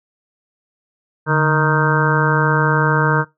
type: harmonic tone with a mistuned harmonic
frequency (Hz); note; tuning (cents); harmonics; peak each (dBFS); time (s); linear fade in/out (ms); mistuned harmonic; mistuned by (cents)
155.56; D#3; 0; 1 / 2 / 3 / 4 / 6 / 7 / 8 / 9 / 10; -16 / -26 / -21 / -28 / -21 / -26 / -24 / -25 / -20; 1.26-3.25; 50; 1; -85
effects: noise-tail reverb RT60 0.2 s tail -21 dB re dry